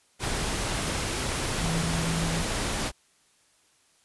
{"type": "tone in noise", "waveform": "sine", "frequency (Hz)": 164.81, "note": "E3", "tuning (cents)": 0, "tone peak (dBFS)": -28, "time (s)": [1.59, 2.45], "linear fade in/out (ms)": 50, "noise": "pink", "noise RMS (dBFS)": -29, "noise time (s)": [0.19, 2.92], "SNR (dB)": -2, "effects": ["white hiss -64 dBFS RMS until 4.04 s", "resampled to 24000 Hz"]}